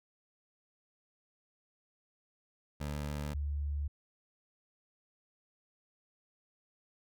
20% pulse / sine tone pair in turn, 73.42 / 72.41 Hz, D2 / D2, 0 / -24 cents, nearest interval unison, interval 24 cents, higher first, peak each -31 / -32 dBFS, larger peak first, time 2.8-3.34 / 3.34-3.88 s, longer neither, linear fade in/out 10 ms, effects none

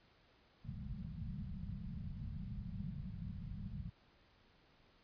white low-pass noise, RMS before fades -45 dBFS, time 0.64-3.9 s, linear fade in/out 10 ms, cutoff 210 Hz, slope 96 dB/octave, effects pink hiss -69 dBFS RMS until 5.03 s + resampled to 11025 Hz

